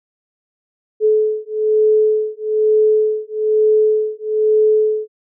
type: beating tone pair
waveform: sine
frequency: 430 / 431.1 Hz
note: A4 / A4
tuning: -40 / -35 cents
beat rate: 1.1 Hz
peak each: -15 dBFS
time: 1-5.08 s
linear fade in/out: 50 ms
effects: none